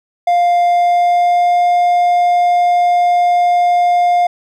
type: tone with pitch glide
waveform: triangle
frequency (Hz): 701 to 706.3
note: F5 to F5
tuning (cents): +6 to +19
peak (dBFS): -7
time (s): 0.27-4.27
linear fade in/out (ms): 5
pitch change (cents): +13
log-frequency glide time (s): 0.64-1.63
effects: none